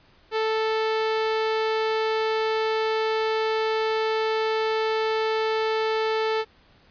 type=tone; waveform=sawtooth; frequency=440 Hz; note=A4; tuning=in tune; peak=-18 dBFS; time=0.31-6.45 s; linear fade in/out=50 ms; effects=pink hiss -57 dBFS RMS until 6.9 s + resampled to 11025 Hz